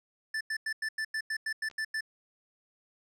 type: tone bursts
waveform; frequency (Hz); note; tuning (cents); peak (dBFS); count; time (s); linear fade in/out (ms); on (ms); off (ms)
square; 1760; A6; 0; -31; 11; 0.34-2.008; 5; 68; 92
type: clicks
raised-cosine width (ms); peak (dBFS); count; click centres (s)
0.2; -38; 2; 1.7 / 1.713
effects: low-pass 8000 Hz 12 dB/octave